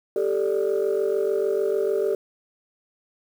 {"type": "chord", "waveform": "sine", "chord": "G suspended second", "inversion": "none", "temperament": "equal with one note detuned", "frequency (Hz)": [392, 438.7, 587.3], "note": ["G4", "A4", "D5"], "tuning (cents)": [0, -5, 0], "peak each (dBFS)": [-22, -23, -27], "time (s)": [0.16, 2.15], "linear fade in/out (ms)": 2, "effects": ["tanh soft clip ceiling -15 dBFS", "8-bit"]}